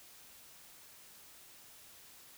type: silence
effects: white hiss -57 dBFS RMS until 2.37 s